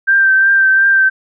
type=tone with vibrato; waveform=sine; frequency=1568 Hz; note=G6; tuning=in tune; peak=-7 dBFS; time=0.07-1.1 s; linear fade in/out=20 ms; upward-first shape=triangle; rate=2.8 Hz; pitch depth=27 cents each way; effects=none